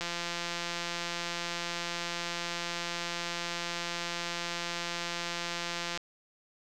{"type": "click train", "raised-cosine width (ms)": 0.2, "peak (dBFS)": -17, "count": 1027, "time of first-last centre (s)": [0.01, 5.975], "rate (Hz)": 172, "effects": []}